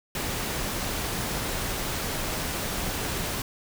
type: noise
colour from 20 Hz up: pink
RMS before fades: -30 dBFS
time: 0.15-3.42 s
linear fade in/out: 2 ms
effects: none